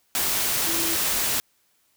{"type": "tone in noise", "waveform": "sine", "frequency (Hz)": 331.1, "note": "E4", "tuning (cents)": 8, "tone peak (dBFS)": -31, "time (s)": [0.67, 0.95], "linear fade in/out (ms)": 0, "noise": "white", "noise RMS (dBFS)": -24, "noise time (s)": [0.15, 1.4], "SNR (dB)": -10, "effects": ["white hiss -66 dBFS RMS until 1.96 s"]}